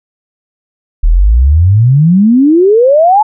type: exponential sweep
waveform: sine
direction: up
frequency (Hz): 36.71 to 880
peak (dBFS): -3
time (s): 1.03-3.23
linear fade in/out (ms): 10
effects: none